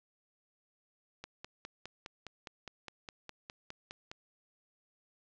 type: click train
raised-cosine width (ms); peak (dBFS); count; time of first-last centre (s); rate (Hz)
0.2; -26; 15; 1.24-4.115; 4.87
effects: low-pass 6000 Hz 12 dB/octave + 11-bit